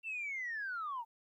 sine linear sweep, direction down, 2715 to 880 Hz, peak -36 dBFS, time 0.03-1.05 s, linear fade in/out 50 ms, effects tanh soft clip ceiling -33 dBFS + 13-bit

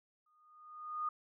sine tone with exponential growth, 1229 Hz, D#6, 22 cents flat, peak -32 dBFS, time 0.26-1.09 s, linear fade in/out 5 ms, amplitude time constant 180 ms, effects none

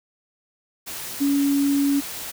sine tone in noise, 281.4 Hz, C#4, 26 cents sharp, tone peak -17 dBFS, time 1.2-2.01 s, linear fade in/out 20 ms, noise white, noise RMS -33 dBFS, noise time 0.86-2.32 s, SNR +13 dB, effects none

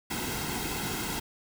pink noise with comb filter, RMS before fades -33 dBFS, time 0.1-1.2 s, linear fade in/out 10 ms, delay 1.7 ms, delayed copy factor -0.65, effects none

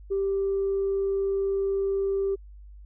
sine tone, 392 Hz, G4, in tune, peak -22 dBFS, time 0.1-2.36 s, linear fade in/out 20 ms, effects tanh soft clip ceiling -19 dBFS + added 50 Hz sine -43 dBFS peak until 2.85 s

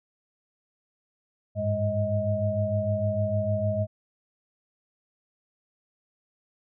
sine tone cluster, 99.3 / 105.9 / 205.1 / 630 Hz, G2 / G#2 / G#3 / D#5, +23 / +34 / -21 / +21 cents, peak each -29 / -29 / -33 / -27 dBFS, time 1.55-3.87 s, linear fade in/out 50 ms, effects none

